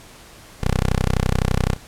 10% pulse tone, 31.82 Hz, C1, 47 cents flat, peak -9 dBFS, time 0.6-1.77 s, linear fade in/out 50 ms, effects pink hiss -44 dBFS RMS until 1.87 s + low-pass 12000 Hz 12 dB/octave

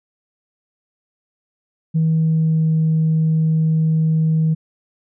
sine tone with pitch glide, 160.4 to 159.02 Hz, E3 to D#3, -47 to +38 cents, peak -12 dBFS, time 1.94-4.55 s, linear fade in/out 20 ms, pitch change -15 cents, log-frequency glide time 2.13-2.73 s, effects tanh soft clip ceiling -10 dBFS

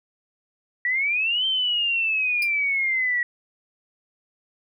sine exponential two-way sweep, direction up then down, 1918 to 3135 to 1918 Hz, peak -20 dBFS, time 0.85-3.23 s, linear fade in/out 2 ms, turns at 1.46 s
sawtooth tone with exponential decay, 4937 Hz, D#8, 14 cents flat, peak -23 dBFS, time 2.42-2.51 s, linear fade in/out 2 ms, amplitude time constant 18 ms
effects none

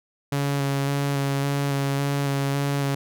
sawtooth tone with vibrato, 140 Hz, C#3, 18 cents sharp, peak -18 dBFS, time 0.32-2.95 s, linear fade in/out 5 ms, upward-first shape square, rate 1.8 Hz, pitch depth 14 cents each way, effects none

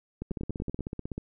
two click trains, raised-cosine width 3 ms, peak -21 / -21 dBFS, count 15 / 7, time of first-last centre 0.31-1.18 / 0.22-0.791 s, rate 16.1 / 10.5 Hz, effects none

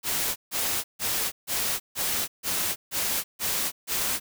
white noise bursts, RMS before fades -27 dBFS, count 9, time 0.03-4.2 s, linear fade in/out 50 ms, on 330 ms, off 150 ms, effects none

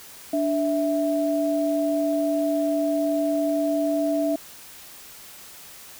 sine tone pair together, 292.9 / 657.5 Hz, D4 / E5, -5 / -5 cents, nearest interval octave + major second, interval 1400 cents, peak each -23 dBFS, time 0.33-4.36 s, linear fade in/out 5 ms, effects white hiss -44 dBFS RMS until 5.99 s

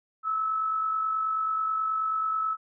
sine tone with amplitude modulation, 1300 Hz, E6, 24 cents flat, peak -23 dBFS, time 0.23-2.57 s, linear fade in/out 50 ms, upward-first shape sine, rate 49.3 Hz, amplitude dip 40%, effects none

